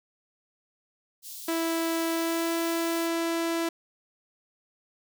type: high-pass noise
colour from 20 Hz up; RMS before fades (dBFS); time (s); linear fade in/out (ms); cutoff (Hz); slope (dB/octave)
white; -41; 1.22-3.1; 50; 3600; 24
type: tone with pitch glide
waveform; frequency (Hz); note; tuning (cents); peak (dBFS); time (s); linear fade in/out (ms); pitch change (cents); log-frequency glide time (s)
sawtooth; 329.6 to 333; E4 to E4; 0 to +18; -22; 1.48-3.69; 5; +18; 2.11-2.52
effects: none